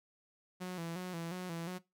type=tone with vibrato; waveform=sawtooth; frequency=174.61 Hz; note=F3; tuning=in tune; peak=-35 dBFS; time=0.6-1.79 s; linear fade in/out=20 ms; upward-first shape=square; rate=2.8 Hz; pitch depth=76 cents each way; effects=noise-tail reverb RT60 0.2 s tail -19 dB re dry